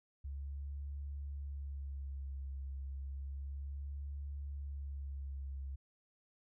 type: tone with vibrato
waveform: sine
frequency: 69.3 Hz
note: C#2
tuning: in tune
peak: -40 dBFS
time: 0.24-5.76 s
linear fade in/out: 10 ms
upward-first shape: sine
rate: 0.31 Hz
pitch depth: 37 cents each way
effects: none